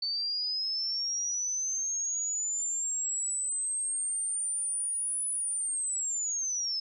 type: linear two-way sweep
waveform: sine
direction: up then down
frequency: 4500 to 9956 to 5130 Hz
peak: -29 dBFS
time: 0.02-6.8 s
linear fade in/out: 5 ms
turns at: 5.3 s
effects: none